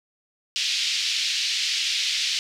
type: band-pass noise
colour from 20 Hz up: white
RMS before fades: -25 dBFS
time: 0.56-2.39 s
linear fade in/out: 0 ms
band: 2500 to 5000 Hz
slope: 24 dB/octave
effects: none